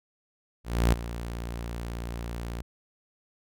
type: tone with ADSR envelope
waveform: sawtooth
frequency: 58.3 Hz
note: A#1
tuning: 1 cent sharp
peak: -14 dBFS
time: 0.64-2.62 s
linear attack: 290 ms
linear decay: 11 ms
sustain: -15 dB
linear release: 4 ms
effects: none